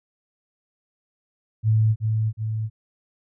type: tone with echo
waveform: sine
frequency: 109.7 Hz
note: A2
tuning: 5 cents flat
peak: -15 dBFS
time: 1.63-1.96 s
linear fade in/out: 50 ms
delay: 370 ms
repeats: 2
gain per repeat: -4 dB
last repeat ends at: 2.7 s
effects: none